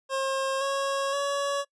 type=tone with pitch steps; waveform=25% pulse; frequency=536 / 549.5 / 563.3 Hz; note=C5 / C#5 / C#5; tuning=+42 / -15 / +28 cents; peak=-22 dBFS; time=0.09-1.65 s; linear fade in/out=50 ms; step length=520 ms; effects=noise-tail reverb RT60 0.1 s tail -22 dB re dry + resampled to 22050 Hz